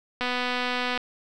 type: click train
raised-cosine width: 0.3 ms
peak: -12 dBFS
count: 191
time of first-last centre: 0.21-0.976 s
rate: 248 Hz
effects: none